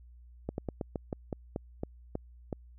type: slowing click train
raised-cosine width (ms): 2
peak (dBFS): -20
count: 11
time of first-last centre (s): 0.49-2.528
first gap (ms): 91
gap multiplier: 1.17
effects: added 60 Hz sine -51 dBFS peak until 2.78 s

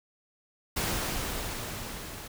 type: noise with level ramp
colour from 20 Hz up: pink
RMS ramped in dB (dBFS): -29 to -42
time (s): 0.76-2.28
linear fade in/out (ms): 10
effects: none

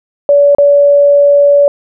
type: tone with dropouts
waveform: sine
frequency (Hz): 572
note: D5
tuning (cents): -46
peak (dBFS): -3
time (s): 0.29-1.68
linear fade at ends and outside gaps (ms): 1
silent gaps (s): 0.549-0.584
effects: none

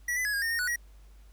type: tone with pitch steps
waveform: square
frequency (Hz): 1936 / 2005 / 1681 / 1628 / 1830 / 1847 / 1475 / 1905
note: B6 / B6 / G#6 / G#6 / A#6 / A#6 / F#6 / A#6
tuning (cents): -35 / +26 / +20 / -35 / -32 / -16 / -6 / +37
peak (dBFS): -28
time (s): 0.08-0.76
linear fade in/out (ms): 5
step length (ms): 85
effects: added 50 Hz sine -50 dBFS peak until 1.32 s + pink hiss -65 dBFS RMS until 1.32 s

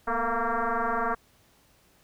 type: tone with frequency modulation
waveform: sine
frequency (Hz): 219.5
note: A3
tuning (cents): -4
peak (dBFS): -24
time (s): 0.07-1.15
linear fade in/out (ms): 10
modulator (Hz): 231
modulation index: 5.9
effects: pink hiss -62 dBFS RMS until 2.03 s

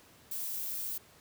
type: noise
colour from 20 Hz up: violet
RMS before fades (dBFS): -37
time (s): 0.31-0.98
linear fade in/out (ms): 5
effects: pink hiss -59 dBFS RMS until 1.2 s + high-pass 80 Hz 12 dB/octave

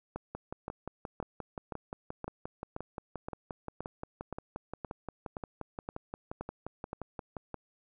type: two click trains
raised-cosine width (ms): 1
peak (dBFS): -23 / -24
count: 14 / 42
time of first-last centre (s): 0.16-6.931 / 0.35-7.543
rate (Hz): 1.92 / 5.7
effects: none

